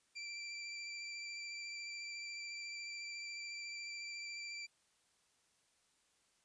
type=tone with vibrato; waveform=25% pulse; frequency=2349 Hz; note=D7; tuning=in tune; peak=-40 dBFS; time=0.15-4.67 s; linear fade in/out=20 ms; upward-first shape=sine; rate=14 Hz; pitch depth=16 cents each way; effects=white hiss -75 dBFS RMS until 6.44 s + resampled to 22050 Hz